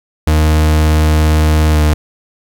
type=tone with pitch glide; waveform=40% pulse; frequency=77.4 to 76.07 Hz; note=D#2 to D#2; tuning=-9 to -39 cents; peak=-7 dBFS; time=0.27-1.94 s; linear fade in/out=5 ms; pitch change=-30 cents; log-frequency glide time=1.7-1.79 s; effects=8-bit